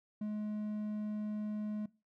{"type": "tone", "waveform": "triangle", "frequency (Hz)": 211.4, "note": "G#3", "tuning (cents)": 31, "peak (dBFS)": -33, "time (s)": [0.21, 1.86], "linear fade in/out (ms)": 5, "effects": ["noise-tail reverb RT60 0.3 s tail -21 dB re dry"]}